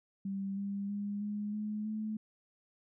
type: tone with pitch steps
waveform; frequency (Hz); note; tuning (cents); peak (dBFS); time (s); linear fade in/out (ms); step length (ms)
sine; 195.7 / 199.58 / 203.5 / 207.6 / 211.7 / 215.9; G3 / G3 / G#3 / G#3 / G#3 / A3; -3 / +31 / -35 / 0 / +33 / -33; -34; 0.25-2.17; 5; 320
effects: none